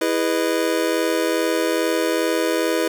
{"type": "chord", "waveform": "square", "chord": "E major seventh", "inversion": "none", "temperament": "just", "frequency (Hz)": [329.6, 412, 494.4, 618.1], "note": ["E4", "G#4", "B4", "D#5"], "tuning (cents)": [0, -14, 2, -12], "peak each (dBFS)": [-23, -26, -24, -27], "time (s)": [0.01, 2.88], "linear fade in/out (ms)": 5, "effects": []}